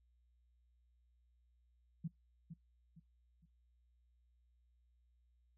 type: tone with echo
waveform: sine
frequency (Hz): 164.81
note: E3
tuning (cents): 0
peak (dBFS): -37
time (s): 2.04-2.08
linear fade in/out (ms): 10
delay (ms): 460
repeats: 3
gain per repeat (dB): -9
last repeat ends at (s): 3.46
effects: noise-tail reverb RT60 0.2 s tail -26 dB re dry + added 60 Hz sine -70 dBFS peak until 5.57 s